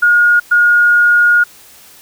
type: tone bursts at uneven times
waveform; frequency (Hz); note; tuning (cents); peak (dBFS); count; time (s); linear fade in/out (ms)
sine; 1433; F6; +44; -6; 2; 0.02-0.4 / 0.51-1.44; 10
effects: white hiss -41 dBFS RMS until 2.01 s

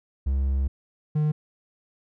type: tone pair in turn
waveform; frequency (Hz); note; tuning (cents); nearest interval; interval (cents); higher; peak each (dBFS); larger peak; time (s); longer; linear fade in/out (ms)
triangle; 67.6 / 151.76; C#2 / D#3; -43 / -43; octave + major second; 1400; second; -19 / -18; second; 0.26-0.68 / 1.15-1.32; first; 10
effects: none

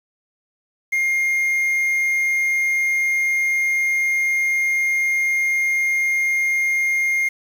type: tone with quantisation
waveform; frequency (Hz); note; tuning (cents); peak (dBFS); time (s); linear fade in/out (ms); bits
triangle; 2124; C7; +25; -15; 0.92-7.29; 10; 7
effects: none

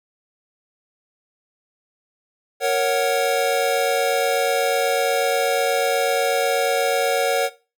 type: chord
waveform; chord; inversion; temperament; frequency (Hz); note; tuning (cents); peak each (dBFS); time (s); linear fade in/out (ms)
square; F# major; first; equal; 466.2 / 554.4 / 740; A#4 / C#5 / F#5; 0 / 0 / 0; -23 / -22 / -23; 2.6-7.5; 50
effects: noise-tail reverb RT60 0.3 s tail -17 dB re dry

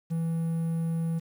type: tone with quantisation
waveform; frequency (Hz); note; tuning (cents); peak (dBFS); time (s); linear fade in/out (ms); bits
triangle; 164.81; E3; 0; -24; 0.1-1.2; 20; 9
effects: none

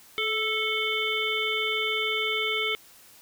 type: harmonic tone with a mistuned harmonic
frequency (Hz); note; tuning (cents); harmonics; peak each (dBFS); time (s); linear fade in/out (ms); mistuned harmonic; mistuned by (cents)
440; A4; 0; 1 / 3 / 5 / 7 / 8; -32 / -34 / -28 / -31 / -33; 0.18-2.75; 0; 1; -26
effects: white hiss -53 dBFS RMS until 3.21 s

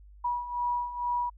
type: beating tone pair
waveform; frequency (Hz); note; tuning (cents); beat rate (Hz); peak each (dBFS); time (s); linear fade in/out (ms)
sine; 968 / 970.2; B5 / B5; -35 / -31; 2.2; -34 / -29; 0.24-1.3; 10
effects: added 50 Hz sine -49 dBFS peak until 1.37 s

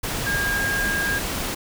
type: tone in noise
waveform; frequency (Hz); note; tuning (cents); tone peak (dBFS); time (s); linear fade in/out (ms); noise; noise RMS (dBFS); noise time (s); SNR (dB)
sine; 1621; G#6; -42; -22; 0.26-1.19; 10; pink; -27; 0.03-1.55; +2
effects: none

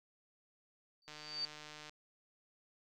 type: tone with exponential growth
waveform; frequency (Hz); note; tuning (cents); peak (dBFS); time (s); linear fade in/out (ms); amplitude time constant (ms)
sine; 4608; D8; -34; -33; 1.02-1.45; 1; 92
type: click train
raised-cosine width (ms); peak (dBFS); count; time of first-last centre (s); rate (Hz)
0.2; -33; 124; 1.08-1.895; 151
effects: none

